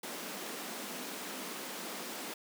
pink high-pass noise, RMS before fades -42 dBFS, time 0.03-2.34 s, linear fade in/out 5 ms, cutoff 190 Hz, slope 48 dB/octave, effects none

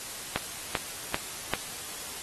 click train, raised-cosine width 0.3 ms, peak -9 dBFS, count 4, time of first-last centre 0.36-1.536 s, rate 2.55 Hz, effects white hiss -39 dBFS RMS until 2.22 s + AAC 32 kbps

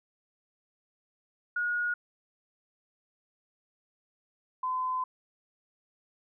sine tone pair in turn, 1444 / 1021.1 Hz, F#6 / C6, -43 / -43 cents, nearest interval tritone, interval 600 cents, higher first, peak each -27 / -28 dBFS, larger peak first, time 1.56-1.94 / 4.63-5.04 s, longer second, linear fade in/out 5 ms, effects none

